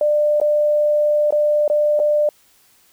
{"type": "tone with dropouts", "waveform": "sine", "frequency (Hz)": 596, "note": "D5", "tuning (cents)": 25, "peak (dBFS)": -13, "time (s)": [0.01, 2.29], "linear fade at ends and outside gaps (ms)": 2, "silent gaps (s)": [[0.401, 0.414], [1.307, 1.324], [1.679, 1.699], [1.993, 1.999]], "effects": ["white hiss -55 dBFS RMS until 2.92 s"]}